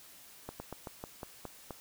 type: slowing click train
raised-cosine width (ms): 1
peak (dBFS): -26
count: 8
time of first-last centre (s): 0.49-1.707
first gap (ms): 110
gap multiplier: 1.15
effects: white hiss -55 dBFS RMS until 1.8 s